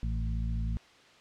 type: harmonic tone with a mistuned harmonic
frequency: 55.9 Hz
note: A1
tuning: 28 cents sharp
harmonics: 1 / 2 / 3 / 4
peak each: -30 / -36 / -40 / -42 dBFS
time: 0.03-0.77 s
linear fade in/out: 0 ms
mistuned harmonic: 3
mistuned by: -27 cents
effects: white hiss -57 dBFS RMS until 1.2 s + low-pass 4000 Hz 12 dB/octave